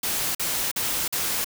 white noise bursts, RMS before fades -26 dBFS, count 4, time 0.03-1.445 s, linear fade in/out 5 ms, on 320 ms, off 45 ms, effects none

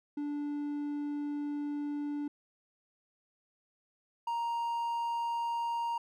triangle tone pair in turn, 291.6 / 934.9 Hz, D4 / A#5, -12 / +5 cents, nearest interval octave + minor sixth, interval 2017 cents, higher second, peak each -31 / -29 dBFS, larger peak second, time 0.17-2.28 / 4.27-5.98 s, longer first, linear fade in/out 5 ms, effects none

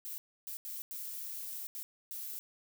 violet noise bursts at uneven times, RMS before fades -42 dBFS, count 6, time 0.05-0.18 / 0.47-0.57 / 0.65-0.82 / 0.91-1.67 / 1.75-1.83 / 2.11-2.39 s, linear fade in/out 0 ms, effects none

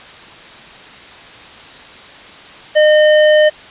square tone, 610 Hz, D#5, 34 cents flat, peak -7 dBFS, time 2.75-3.5 s, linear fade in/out 20 ms, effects white hiss -36 dBFS RMS until 3.7 s + resampled to 8000 Hz

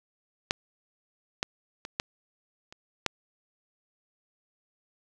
clicks, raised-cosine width 0.2 ms, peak -7 / -10 / -20 / -10 / -28 / -7 dBFS, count 6, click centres 0.509 / 1.429 / 1.851 / 1.999 / 2.725 / 3.063 s, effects none

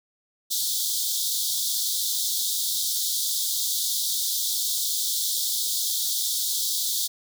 pink high-pass noise, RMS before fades -26 dBFS, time 0.5-7.08 s, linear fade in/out 20 ms, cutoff 3400 Hz, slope 96 dB/octave, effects none

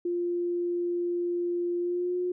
sine tone with pitch glide, 349.2 to 359.2 Hz, F4 to F4, 0 to +49 cents, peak -26 dBFS, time 0.05-2.32 s, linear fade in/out 5 ms, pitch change +49 cents, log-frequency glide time 1.79-2.17 s, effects none

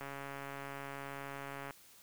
click train, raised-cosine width 0.5 ms, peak -29 dBFS, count 237, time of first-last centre 0.01-1.708 s, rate 139 Hz, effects white hiss -60 dBFS RMS until 2.02 s

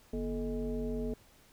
sine tone with frequency modulation, 239.8 Hz, A#3, 49 cents sharp, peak -32 dBFS, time 0.13-1.14 s, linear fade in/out 5 ms, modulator 193 Hz, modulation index 1.3, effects pink hiss -62 dBFS RMS until 1.52 s

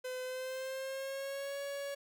45% pulse tone with pitch glide, 509 to 561.5 Hz, C5 to C#5, -48 to +22 cents, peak -38 dBFS, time 0.04-1.95 s, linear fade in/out 10 ms, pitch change +170 cents, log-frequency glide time 0.23-1.6 s, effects none

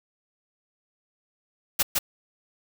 white noise with echo, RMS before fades -21 dBFS, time 1.79-1.83 s, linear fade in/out 10 ms, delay 160 ms, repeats 1, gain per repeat -2 dB, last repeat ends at 1.99 s, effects none

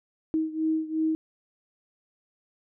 sine beating tone pair, 315.9 / 318.7 Hz, D#4 / D#4, +26 / +42 cents, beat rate 2.8 Hz, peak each -26 / -29 dBFS, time 0.34-1.15 s, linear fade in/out 0 ms, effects none

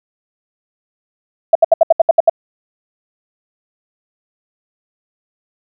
sine tone bursts, 659.3 Hz, E5, in tune, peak -3 dBFS, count 9, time 1.53-2.297 s, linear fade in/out 5 ms, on 23 ms, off 70 ms, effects none

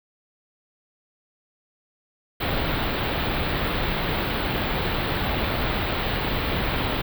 pink band-stop noise, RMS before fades -25 dBFS, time 2.4-7.02 s, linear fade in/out 10 ms, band 4100 to 16000 Hz, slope 48 dB/octave, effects none

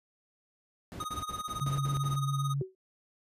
brown noise bursts, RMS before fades -37 dBFS, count 7, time 0.92-2.156 s, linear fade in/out 0 ms, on 120 ms, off 66 ms
square tone with tremolo, 1244.5 Hz, D#6, in tune, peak -33 dBFS, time 1-2.54 s, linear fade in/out 2 ms, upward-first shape sine, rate 18 Hz, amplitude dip 80%
sine tone with vibrato, 138.59 Hz, C#3, in tune, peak -28 dBFS, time 1.61-2.62 s, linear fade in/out 5 ms, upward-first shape sine, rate 7.5 Hz, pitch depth 17 cents each way
sine tone with exponential decay, 376.7 Hz, F#4, 31 cents sharp, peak -29 dBFS, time 2.61-2.75 s, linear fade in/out 2 ms, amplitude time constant 30 ms
effects high-pass 80 Hz 12 dB/octave + resampled to 32000 Hz

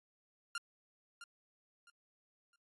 sawtooth tone with echo, 1396.9 Hz, F6, in tune, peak -34 dBFS, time 0.55-0.58 s, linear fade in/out 2 ms, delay 660 ms, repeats 3, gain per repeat -11 dB, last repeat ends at 2.56 s, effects AAC 32 kbps

